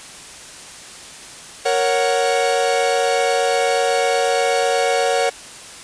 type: chord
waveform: 45% pulse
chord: F# major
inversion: first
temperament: equal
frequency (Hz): 466.2 / 554.4 / 740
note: A#4 / C#5 / F#5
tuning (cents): 0 / 0 / 0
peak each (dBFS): -20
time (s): 1.65-5.3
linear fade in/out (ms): 10
effects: white hiss -37 dBFS RMS until 5.83 s + resampled to 22050 Hz